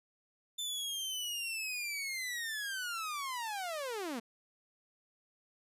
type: linear sweep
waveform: sawtooth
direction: down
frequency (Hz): 3555 to 214.7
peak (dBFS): -33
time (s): 0.58-4.2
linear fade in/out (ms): 10
effects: resampled to 32000 Hz